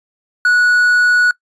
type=tone; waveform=triangle; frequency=1467 Hz; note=F#6; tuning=15 cents flat; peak=-7 dBFS; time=0.45-1.31 s; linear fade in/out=2 ms; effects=noise-tail reverb RT60 0.1 s tail -21 dB re dry + resampled to 22050 Hz